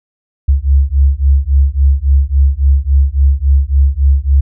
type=beating tone pair; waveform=sine; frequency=67.3 / 70.9 Hz; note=C2 / C#2; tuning=+49 / +40 cents; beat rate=3.6 Hz; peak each=-10 dBFS; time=0.48-4.41 s; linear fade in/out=10 ms; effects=none